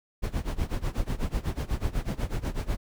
brown noise with tremolo, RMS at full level -26 dBFS, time 0.22-2.77 s, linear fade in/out 20 ms, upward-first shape sine, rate 8.1 Hz, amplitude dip 90%, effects none

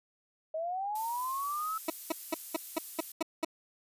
sine linear sweep, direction up, 622.3 to 1318.5 Hz, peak -32 dBFS, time 0.54-1.78 s, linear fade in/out 5 ms
violet noise, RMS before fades -41 dBFS, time 0.95-3.12 s, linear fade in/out 5 ms
20% pulse tone bursts, 323.2 Hz, E4, 34 cents flat, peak -23 dBFS, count 8, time 1.88-3.448 s, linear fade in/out 5 ms, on 21 ms, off 200 ms
effects resampled to 32000 Hz

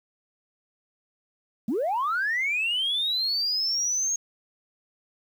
sine linear sweep, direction up, 192.4 to 6580 Hz, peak -22 dBFS, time 1.68-4.16 s, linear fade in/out 5 ms, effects tanh soft clip ceiling -20 dBFS + 9-bit

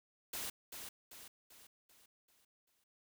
white noise with echo, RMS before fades -42 dBFS, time 0.33-0.5 s, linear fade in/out 5 ms, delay 390 ms, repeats 6, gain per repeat -6 dB, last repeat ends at 2.84 s, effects none

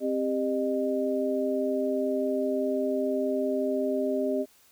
sine tone cluster, 263.1 / 398 / 611 Hz, C4 / G4 / D#5, +10 / +26 / -32 cents, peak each -29 dBFS, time 0-4.46 s, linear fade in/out 50 ms, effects white hiss -60 dBFS RMS until 4.71 s

